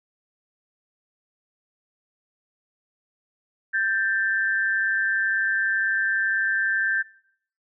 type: tone pair together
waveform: sine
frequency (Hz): 1568 / 1770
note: G6 / A6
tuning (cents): 0 / +10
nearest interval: major second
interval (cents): 210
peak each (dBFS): -22 / -25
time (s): 3.73-7.03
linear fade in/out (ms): 20
effects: noise-tail reverb RT60 0.6 s tail -20 dB re dry